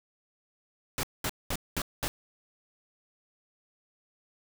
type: noise bursts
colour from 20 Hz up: pink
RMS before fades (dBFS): -31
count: 5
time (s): 0.98-2.08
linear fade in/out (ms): 0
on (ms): 52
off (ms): 210
effects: none